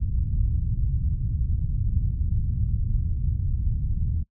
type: low-pass noise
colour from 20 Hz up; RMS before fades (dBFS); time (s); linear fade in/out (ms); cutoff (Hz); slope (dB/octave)
white; -24; 0-4.24; 20; 110; 24
effects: noise-tail reverb RT60 0.1 s tail -24 dB re dry